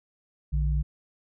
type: tone pair together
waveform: sine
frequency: 58.85 / 148.4 Hz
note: A#1 / D3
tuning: +17 / +18 cents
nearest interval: octave + major third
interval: 1601 cents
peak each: -23 / -29 dBFS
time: 0.52-0.83 s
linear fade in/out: 20 ms
effects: none